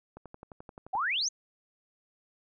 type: click train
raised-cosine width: 1 ms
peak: -31 dBFS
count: 10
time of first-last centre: 0.17-0.953 s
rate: 11.5 Hz
type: exponential sweep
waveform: sine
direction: up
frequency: 714 to 6645 Hz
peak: -27 dBFS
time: 0.93-1.29 s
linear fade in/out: 10 ms
effects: none